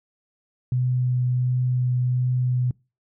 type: tone with vibrato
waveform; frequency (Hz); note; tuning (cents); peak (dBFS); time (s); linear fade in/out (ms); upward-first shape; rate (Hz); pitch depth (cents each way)
sine; 125.5; B2; +28; -19; 0.72-2.71; 2; triangle; 1.4; 10
effects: noise-tail reverb RT60 0.3 s tail -25 dB re dry